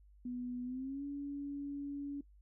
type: tone with pitch glide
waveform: sine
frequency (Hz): 246.9 to 283.6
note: B3 to C#4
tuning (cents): 0 to +40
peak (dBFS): -38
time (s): 0.25-2.21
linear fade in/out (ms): 5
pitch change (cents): +240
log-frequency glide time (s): 0.64-1.04
effects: noise-tail reverb RT60 0.1 s tail -20 dB re dry + added 50 Hz sine -59 dBFS peak until 2.41 s